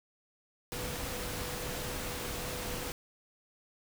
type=tone in noise; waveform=sine; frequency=493.9 Hz; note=B4; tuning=in tune; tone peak=-45 dBFS; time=0.72-2.92 s; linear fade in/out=0 ms; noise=pink; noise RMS=-38 dBFS; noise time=0.72-2.92 s; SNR=-10 dB; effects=none